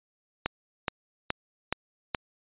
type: click train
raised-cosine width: 0.3 ms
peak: -10 dBFS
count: 5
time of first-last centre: 0.46-2.148 s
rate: 2.37 Hz
effects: resampled to 8000 Hz